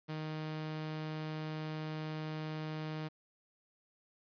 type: tone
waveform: sawtooth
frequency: 155.56 Hz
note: D#3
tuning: in tune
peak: -34 dBFS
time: 0.08-3.09 s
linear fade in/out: 20 ms
effects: resampled to 11025 Hz + 10-bit